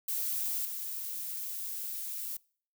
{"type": "noise with level steps", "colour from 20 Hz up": "violet", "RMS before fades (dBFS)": [-33, -38], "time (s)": [0.08, 2.37], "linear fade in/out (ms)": 5, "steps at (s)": 0.65, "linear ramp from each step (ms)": 2, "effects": ["noise-tail reverb RT60 0.5 s tail -25 dB re dry"]}